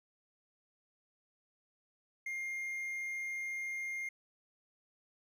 triangle tone, 2119 Hz, C7, 21 cents sharp, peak -35 dBFS, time 2.26-4.09 s, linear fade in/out 5 ms, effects none

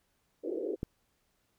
pink band-pass noise, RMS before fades -35 dBFS, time 0.43-0.76 s, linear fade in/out 20 ms, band 320 to 500 Hz, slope 48 dB/octave
click, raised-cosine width 3 ms, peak -21 dBFS, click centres 0.831 s
effects pink hiss -75 dBFS RMS until 1.58 s

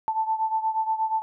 sine beating tone pair, 880 / 888.4 Hz, A5 / A5, 0 / +16 cents, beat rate 8.4 Hz, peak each -24 / -28 dBFS, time 0.08-1.22 s, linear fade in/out 0 ms, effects none

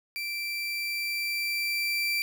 30% pulse tone with level ramp, 2345 Hz, D7, 3 cents flat, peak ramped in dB -29 to -23 dBFS, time 0.16-2.22 s, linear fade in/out 0 ms, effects none

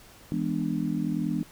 sine chord, E dominant seventh, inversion none, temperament just, 164.81 / 206 / 247.2 / 296.7 Hz, E3 / G#3 / B3 / D4, 0 / -14 / +2 / +18 cents, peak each -31 dBFS, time 0.32-1.43 s, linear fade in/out 0 ms, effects pink hiss -52 dBFS RMS until 1.51 s

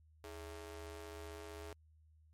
sawtooth ring-modulated tone, 246.5 Hz, B3, 3 cents flat, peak -40 dBFS, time 0.24-1.73 s, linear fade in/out 2 ms, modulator 171 Hz, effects added 78 Hz sine -63 dBFS peak until 2.33 s + MP3 64 kbps

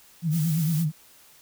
sine tone with vibrato, 160 Hz, D#3, 49 cents sharp, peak -21 dBFS, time 0.22-0.92 s, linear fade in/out 50 ms, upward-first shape sine, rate 8.8 Hz, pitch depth 110 cents each way
blue noise, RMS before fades -36 dBFS, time 0.3-0.86 s, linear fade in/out 50 ms
effects white hiss -54 dBFS RMS until 1.41 s

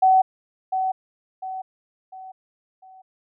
sine tone with echo, 755 Hz, F#5, 35 cents sharp, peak -12 dBFS, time 0.02-0.22 s, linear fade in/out 10 ms, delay 700 ms, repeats 4, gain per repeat -8 dB, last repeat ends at 3.02 s, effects none

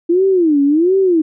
sine tone with vibrato, 329.6 Hz, E4, in tune, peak -9 dBFS, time 0.09-1.22 s, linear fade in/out 10 ms, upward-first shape sine, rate 1.4 Hz, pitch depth 280 cents each way, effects none

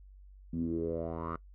10% pulse tone with low-pass filter sweep, 82.41 Hz, E2, in tune, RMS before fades -35 dBFS, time 0.53-1.36 s, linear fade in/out 5 ms, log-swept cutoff 210 to 1300 Hz, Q 5.7, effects noise-tail reverb RT60 0.1 s tail -21 dB re dry + added 48 Hz sine -51 dBFS peak until 1.54 s

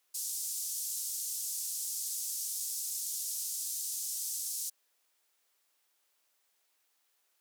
pink band-pass noise, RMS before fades -37 dBFS, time 0.14-4.7 s, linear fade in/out 10 ms, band 6000 to 14000 Hz, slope 24 dB/octave, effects white hiss -75 dBFS RMS until 7.4 s + high-pass 400 Hz 12 dB/octave

